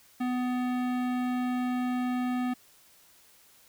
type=tone with hard clipping; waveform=sine; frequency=249.5 Hz; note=B3; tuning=18 cents sharp; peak=-29 dBFS; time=0.2-2.54 s; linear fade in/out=10 ms; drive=17 dB; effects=white hiss -59 dBFS RMS until 3.68 s